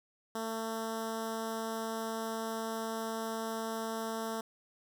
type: tone with notch filter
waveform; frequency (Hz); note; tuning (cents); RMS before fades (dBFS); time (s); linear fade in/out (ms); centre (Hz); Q
10% pulse; 224; A3; +31; -37; 0.35-4.41; 5; 2500; 1.2
effects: none